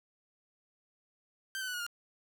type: tone with pitch steps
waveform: sawtooth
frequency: 1561 / 1521.8 / 1483.6 / 1446.4 / 1410.1 Hz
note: G6 / F#6 / F#6 / F#6 / F6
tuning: -8 / +48 / +4 / -40 / +16 cents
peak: -32 dBFS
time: 1.55-1.865 s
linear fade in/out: 0 ms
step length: 63 ms
effects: none